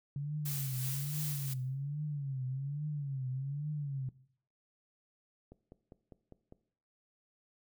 sine tone with vibrato, 139.4 Hz, C#3, 10 cents sharp, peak -34 dBFS, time 0.16-4.09 s, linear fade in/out 2 ms, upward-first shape triangle, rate 1.2 Hz, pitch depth 160 cents each way
blue noise with tremolo, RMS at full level -39 dBFS, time 0.45-1.54 s, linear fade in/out 10 ms, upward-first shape sine, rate 2.8 Hz, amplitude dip 45%
click train, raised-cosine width 2 ms, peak -38 dBFS, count 6, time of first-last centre 5.52-6.524 s, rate 4.98 Hz
effects noise-tail reverb RT60 0.6 s tail -18 dB re dry

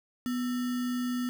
sine tone with sample-and-hold, 246.9 Hz, B3, in tune, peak -28 dBFS, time 0.26-1.29 s, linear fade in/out 0 ms, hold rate 1575 Hz, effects none

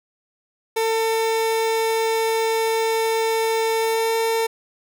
30% pulse tone with pitch glide, 448.7 to 452.6 Hz, A4 to A4, +34 to +49 cents, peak -16 dBFS, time 0.76-4.47 s, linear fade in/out 10 ms, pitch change +15 cents, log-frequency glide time 3.79-4.14 s, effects none

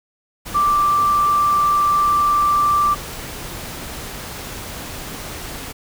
sine tone in noise, 1174.7 Hz, D6, in tune, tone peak -13 dBFS, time 0.54-2.95 s, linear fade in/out 20 ms, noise pink, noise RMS -31 dBFS, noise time 0.45-5.73 s, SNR +15 dB, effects none

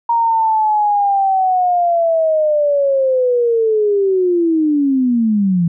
sine linear sweep, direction down, 939 to 164.81 Hz, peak -11 dBFS, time 0.09-5.68 s, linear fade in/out 5 ms, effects none

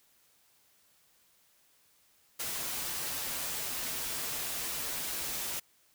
white noise with comb filter, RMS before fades -36 dBFS, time 2.39-5.6 s, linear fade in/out 10 ms, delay 9.8 ms, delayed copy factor -0.5, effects white hiss -67 dBFS RMS until 5.94 s

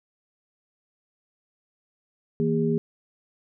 sine tone cluster, 160.9 / 233.5 / 406.6 Hz, E3 / A#3 / G#4, -42 / +3 / -37 cents, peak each -25 dBFS, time 2.4-2.78 s, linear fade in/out 0 ms, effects none

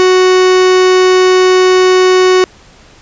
45% pulse tone, 370 Hz, F#4, in tune, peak -5 dBFS, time 0-2.44 s, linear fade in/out 0 ms, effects pink hiss -41 dBFS RMS until 3.01 s + resampled to 16000 Hz

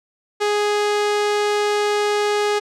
sawtooth tone, 415.3 Hz, G#4, in tune, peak -13 dBFS, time 0.4-2.6 s, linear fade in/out 20 ms, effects low-pass 7000 Hz 12 dB/octave

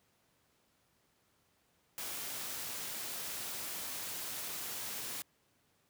white noise with amplitude modulation, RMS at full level -40 dBFS, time 1.98-5.22 s, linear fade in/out 0 ms, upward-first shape sine, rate 243 Hz, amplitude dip 25%, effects pink hiss -73 dBFS RMS until 5.89 s + high-pass 80 Hz 12 dB/octave

